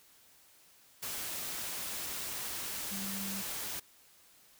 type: tone in noise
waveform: sine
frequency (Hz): 196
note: G3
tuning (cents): 0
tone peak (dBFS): -40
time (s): 2.91-3.42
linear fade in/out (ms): 10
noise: white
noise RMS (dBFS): -39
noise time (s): 1.02-3.8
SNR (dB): -4
effects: white hiss -62 dBFS RMS until 4.59 s